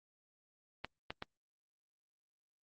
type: clicks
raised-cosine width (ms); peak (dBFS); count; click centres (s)
0.3; -23; 3; 0.846 / 1.105 / 1.224
effects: Opus 24 kbps